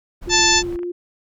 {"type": "noise", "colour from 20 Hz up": "brown", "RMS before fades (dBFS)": -33, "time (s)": [0.21, 0.77], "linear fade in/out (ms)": 20}
{"type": "tone with vibrato", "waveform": "sine", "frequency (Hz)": 349.2, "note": "F4", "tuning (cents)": 0, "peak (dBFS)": -23, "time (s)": [0.27, 0.92], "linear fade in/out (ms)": 10, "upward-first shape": "square", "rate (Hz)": 3.8, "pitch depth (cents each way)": 14}
{"type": "harmonic tone", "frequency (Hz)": 880, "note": "A5", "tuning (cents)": 0, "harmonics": [1, 2, 3, 4, 5, 6, 7, 8], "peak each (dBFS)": [-21, -21, -21, -21, -21, -21, -21, -21], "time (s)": [0.29, 0.63], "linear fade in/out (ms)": 50}
{"type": "clicks", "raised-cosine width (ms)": 0.5, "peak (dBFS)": -26, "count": 4, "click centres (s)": [0.726, 0.758, 0.791, 0.832]}
{"effects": []}